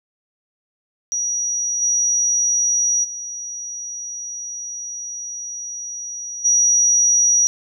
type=tone with level steps; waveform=sine; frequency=5790 Hz; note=F#8; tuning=38 cents flat; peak=-19 / -15 / -27 / -12 dBFS; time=1.12-7.47 s; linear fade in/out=0 ms; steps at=1.81 / 3.03 / 6.44 s; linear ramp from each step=20 ms; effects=none